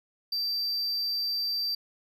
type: tone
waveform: triangle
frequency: 4678 Hz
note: D8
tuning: 8 cents flat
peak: -26 dBFS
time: 0.32-1.75 s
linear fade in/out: 5 ms
effects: none